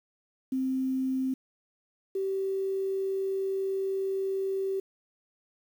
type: tone pair in turn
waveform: sine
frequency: 262 / 386.4 Hz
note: C4 / G4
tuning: +2 / -25 cents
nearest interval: perfect fifth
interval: 673 cents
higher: second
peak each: -26 / -27 dBFS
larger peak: first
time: 0.52-1.34 / 2.15-4.8 s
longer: second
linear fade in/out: 5 ms
effects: 9-bit